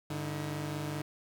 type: tone cluster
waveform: sawtooth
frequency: 101 / 147.3 / 319.4 Hz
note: G#2 / D3 / D#4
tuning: -48 / +6 / +45 cents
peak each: -40 / -32 / -37 dBFS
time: 0.1-1.02 s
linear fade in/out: 5 ms
effects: none